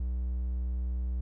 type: tone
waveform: triangle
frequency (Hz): 61.74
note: B1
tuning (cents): 0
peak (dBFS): -27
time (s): 0-1.21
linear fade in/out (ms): 5
effects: none